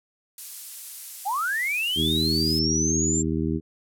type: noise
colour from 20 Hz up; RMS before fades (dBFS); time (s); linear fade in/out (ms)
violet; -33; 0.38-2.59; 2
type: linear sweep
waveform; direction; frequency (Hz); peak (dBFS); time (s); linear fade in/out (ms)
sine; up; 730 to 7430; -23; 1.25-3.23; 20
type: harmonic tone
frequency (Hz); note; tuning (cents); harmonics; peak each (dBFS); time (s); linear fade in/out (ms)
79.5; D#2; +38; 1 / 2 / 3 / 4 / 5; -30 / -28 / -28 / -28 / -32; 1.95-3.61; 50
effects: low-pass 12000 Hz 12 dB/octave

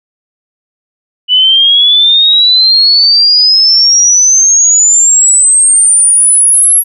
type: exponential sweep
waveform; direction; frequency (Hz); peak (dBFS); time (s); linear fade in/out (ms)
sine; up; 2960 to 11350; -3; 1.28-6.84; 50
effects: none

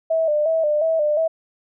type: tone with vibrato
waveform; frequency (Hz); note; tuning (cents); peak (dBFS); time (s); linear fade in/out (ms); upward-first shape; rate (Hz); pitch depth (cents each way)
sine; 623; D#5; +2; -16; 0.1-1.28; 10; square; 2.8; 69
effects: none

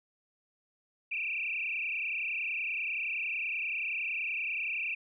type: tone with frequency modulation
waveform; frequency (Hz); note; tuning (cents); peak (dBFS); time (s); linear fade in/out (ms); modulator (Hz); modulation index
sine; 2525; D#7; +25; -31; 1.11-4.95; 10; 30.6; 6.5
effects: none

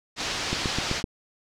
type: low-pass noise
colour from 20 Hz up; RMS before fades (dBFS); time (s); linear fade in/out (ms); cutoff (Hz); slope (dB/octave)
white; -30; 0.16-1.03; 50; 5600; 24
type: click train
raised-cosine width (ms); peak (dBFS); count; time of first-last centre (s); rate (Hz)
3; -14; 5; 0.53-1.042; 7.82
effects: none

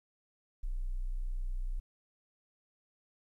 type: tone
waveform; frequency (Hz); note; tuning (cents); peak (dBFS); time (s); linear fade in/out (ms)
sine; 30.87; B0; 0; -32; 0.63-1.8; 10
effects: 12-bit

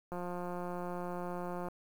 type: click train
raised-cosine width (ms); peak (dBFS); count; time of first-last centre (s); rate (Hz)
1; -27; 278; 0.12-1.685; 177
effects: 9-bit

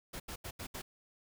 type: noise bursts at uneven times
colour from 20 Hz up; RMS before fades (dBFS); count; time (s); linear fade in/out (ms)
pink; -43; 5; 0.13-0.2 / 0.28-0.36 / 0.44-0.51 / 0.59-0.67 / 0.74-0.82; 10
effects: none

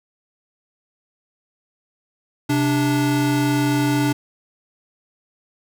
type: tone pair together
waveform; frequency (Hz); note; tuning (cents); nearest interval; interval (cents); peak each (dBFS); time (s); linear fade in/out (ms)
square; 130.81 / 292.5; C3 / D4; 0 / -7; octave + major second; 1393; -22 / -19; 2.49-4.13; 10
effects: none

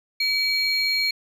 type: tone pair together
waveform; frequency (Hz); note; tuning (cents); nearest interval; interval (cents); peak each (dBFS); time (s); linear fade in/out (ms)
triangle; 2286 / 4254; D7 / C8; -47 / +28; major seventh; 1075; -22 / -21; 0.2-1.11; 5
effects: resampled to 32000 Hz

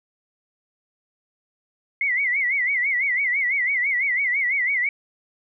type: tone with vibrato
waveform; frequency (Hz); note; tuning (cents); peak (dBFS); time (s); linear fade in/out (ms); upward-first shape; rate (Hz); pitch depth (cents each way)
sine; 2093; C7; 0; -19; 2.01-4.89; 2; sine; 6; 140
effects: none

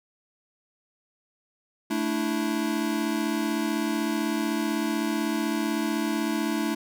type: chord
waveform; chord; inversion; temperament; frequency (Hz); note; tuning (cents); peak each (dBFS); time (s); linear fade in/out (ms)
square; A suspended fourth; none; equal; 220 / 293.7 / 329.6; A3 / D4 / E4; 0 / 0 / 0; -30; 1.9-6.75; 10
effects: none

